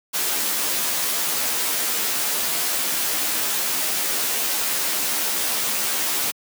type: noise with comb filter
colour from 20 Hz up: white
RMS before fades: -23 dBFS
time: 0.13-6.32 s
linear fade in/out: 20 ms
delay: 13 ms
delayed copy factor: +0.85
effects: high-pass 200 Hz 12 dB/octave

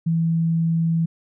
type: tone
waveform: sine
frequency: 164.81 Hz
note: E3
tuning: in tune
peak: -17 dBFS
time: 0.06-1.06 s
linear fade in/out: 10 ms
effects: none

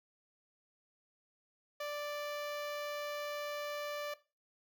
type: tone with notch filter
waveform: sawtooth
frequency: 587.3 Hz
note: D5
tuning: in tune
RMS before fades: -40 dBFS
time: 1.8-4.14 s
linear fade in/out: 5 ms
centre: 8600 Hz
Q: 1.1
effects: noise-tail reverb RT60 0.3 s tail -17 dB re dry

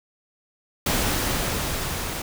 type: noise with level ramp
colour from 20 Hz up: pink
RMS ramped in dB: -22 to -30 dBFS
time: 0.86-2.22 s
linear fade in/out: 5 ms
effects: none

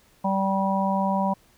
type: harmonic tone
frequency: 194 Hz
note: G3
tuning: 18 cents flat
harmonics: 1 / 3 / 4 / 5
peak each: -24 / -29 / -28 / -26 dBFS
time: 0.24-1.34 s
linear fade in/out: 10 ms
effects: pink hiss -59 dBFS RMS until 1.57 s

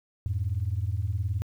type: beating tone pair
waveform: sine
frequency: 87.31 / 106.31 Hz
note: F2 / G#2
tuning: 0 / +41 cents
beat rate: 19 Hz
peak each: -28 dBFS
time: 0.26-1.42 s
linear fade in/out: 0 ms
effects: tanh soft clip ceiling -19 dBFS + 10-bit

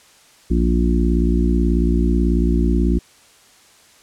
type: harmonic tone with a mistuned harmonic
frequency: 58.27 Hz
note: A#1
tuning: in tune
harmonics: 1 / 3 / 4 / 5 / 6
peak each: -16 / -21 / -22 / -23 / -24 dBFS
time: 0.5-2.99 s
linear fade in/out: 10 ms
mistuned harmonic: 1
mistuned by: +43 cents
effects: white hiss -50 dBFS RMS until 4.02 s + low-pass 9000 Hz 12 dB/octave

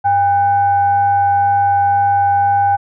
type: tone with frequency modulation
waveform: sine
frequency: 804 Hz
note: G5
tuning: 44 cents sharp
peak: -10 dBFS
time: 0.04-2.77 s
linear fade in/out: 20 ms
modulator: 706 Hz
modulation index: 0.32
effects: none

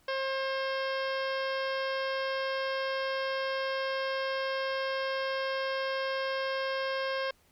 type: harmonic tone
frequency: 534 Hz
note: C5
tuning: 35 cents sharp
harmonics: 1 / 2 / 3 / 4 / 5 / 6 / 7 / 8 / 9 / 10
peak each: -32 / -37 / -37 / -43 / -45 / -43 / -50 / -51 / -48 / -48 dBFS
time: 0.08-7.31 s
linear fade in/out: 5 ms
effects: pink hiss -66 dBFS RMS until 7.51 s

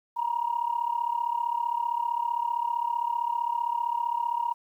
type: tone with amplitude modulation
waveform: sine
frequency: 947 Hz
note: A#5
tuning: 27 cents sharp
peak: -21 dBFS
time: 0.16-4.54 s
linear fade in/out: 20 ms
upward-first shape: sine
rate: 35.4 Hz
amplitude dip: 85%
effects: tanh soft clip ceiling -17 dBFS + 10-bit

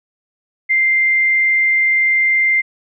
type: tone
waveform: sine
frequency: 2093 Hz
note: C7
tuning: in tune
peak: -11 dBFS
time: 0.69-2.62 s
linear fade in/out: 20 ms
effects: none

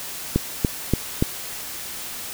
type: click train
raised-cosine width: 3 ms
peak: -4 dBFS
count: 4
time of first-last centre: 0.36-1.225 s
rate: 3.47 Hz
effects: white hiss -33 dBFS RMS until 2.33 s

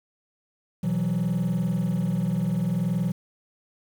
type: chord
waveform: triangle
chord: B suspended fourth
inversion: none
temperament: just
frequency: 123.47 / 164.63 / 185.21 Hz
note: B2 / E3 / F#3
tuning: 0 / -2 / +2 cents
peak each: -27 / -23 / -23 dBFS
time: 0.83-3.12 s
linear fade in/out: 10 ms
effects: tanh soft clip ceiling -16 dBFS + 8-bit

